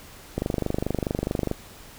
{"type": "click train", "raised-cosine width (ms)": 2, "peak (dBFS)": -11, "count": 29, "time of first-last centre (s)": [0.38, 1.514], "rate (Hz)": 24.7, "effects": ["pink hiss -46 dBFS RMS until 1.98 s"]}